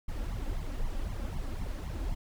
brown noise with flanger, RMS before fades -34 dBFS, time 0.08-2.15 s, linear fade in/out 10 ms, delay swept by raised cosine 0.94 to 3.74 ms, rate 3.9 Hz, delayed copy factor +0.95, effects none

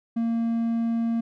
triangle tone with hard clipping, 230.3 Hz, A#3, 21 cents flat, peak -23 dBFS, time 0.16-1.21 s, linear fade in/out 10 ms, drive 6 dB, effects none

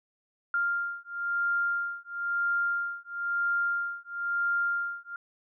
sine beating tone pair, 1396.9 / 1397.9 Hz, F6 / F6, 0 / +1 cents, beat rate 1 Hz, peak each -30 dBFS, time 0.54-5.16 s, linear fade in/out 2 ms, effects none

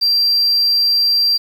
sine tone, 4720 Hz, D8, 8 cents sharp, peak -9 dBFS, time 0.01-1.38 s, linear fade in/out 20 ms, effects tanh soft clip ceiling -10 dBFS + 7-bit

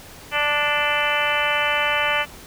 harmonic tone with a mistuned harmonic, 293.7 Hz, D4, in tune, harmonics 2 / 3 / 4 / 5 / 6 / 7 / 8 / 9 / 10, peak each -27 / -27 / -27 / -27 / -27 / -27 / -27 / -27 / -27 dBFS, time 0.31-2.26 s, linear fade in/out 50 ms, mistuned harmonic 10, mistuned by +42 cents, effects pink hiss -42 dBFS RMS until 2.46 s

